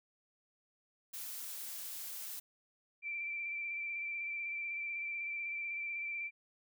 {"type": "noise", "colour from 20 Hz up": "blue", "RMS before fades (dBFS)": -44, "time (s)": [1.13, 2.4], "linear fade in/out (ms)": 10}
{"type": "tone with vibrato", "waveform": "sine", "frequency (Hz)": 2345, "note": "D7", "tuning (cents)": -3, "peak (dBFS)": -37, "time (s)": [3.02, 6.31], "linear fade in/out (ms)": 50, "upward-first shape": "square", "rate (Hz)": 16, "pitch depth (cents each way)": 17}
{"effects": []}